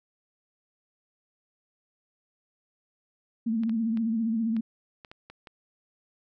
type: tone with vibrato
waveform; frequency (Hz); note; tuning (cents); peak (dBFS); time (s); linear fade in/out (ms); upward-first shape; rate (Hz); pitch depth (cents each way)
sine; 225.3; A3; +41; -24; 3.46-4.61; 10; sine; 15; 63
type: clicks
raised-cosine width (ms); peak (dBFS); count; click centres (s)
0.3; -29; 8; 3.635 / 3.695 / 3.973 / 4.566 / 5.048 / 5.115 / 5.3 / 5.472
effects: none